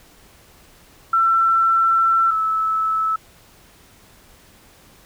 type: tone pair in turn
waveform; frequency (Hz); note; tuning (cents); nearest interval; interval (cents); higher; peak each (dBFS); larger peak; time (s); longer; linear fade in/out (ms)
sine; 1343 / 1306.3; E6 / E6; +32 / -16; unison; 48; first; -13 / -17; first; 1.13-2.31 / 2.31-3.16; first; 5
effects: pink hiss -50 dBFS RMS until 5.05 s